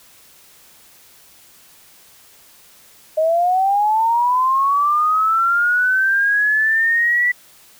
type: linear sweep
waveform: sine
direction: up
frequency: 619 to 1971 Hz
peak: -13 dBFS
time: 3.17-7.32 s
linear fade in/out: 10 ms
effects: white hiss -48 dBFS RMS until 7.79 s